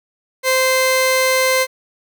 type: tone pair together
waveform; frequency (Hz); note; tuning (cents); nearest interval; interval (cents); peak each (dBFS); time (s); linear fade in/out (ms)
sawtooth; 520 / 1040; C5 / C6; -11 / -11; octave; 1200; -11; 0.43-1.67; 50
effects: none